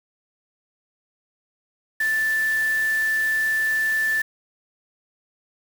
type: tone in noise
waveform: sine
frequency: 1760 Hz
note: A6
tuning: in tune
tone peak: -19 dBFS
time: 2-4.22 s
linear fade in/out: 5 ms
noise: white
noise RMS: -37 dBFS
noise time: 2-4.22 s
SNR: +15 dB
effects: none